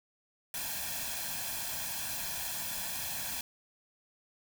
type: noise with comb filter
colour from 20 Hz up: white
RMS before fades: -37 dBFS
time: 0.54-3.41 s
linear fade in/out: 2 ms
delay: 1.2 ms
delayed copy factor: +0.7
effects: none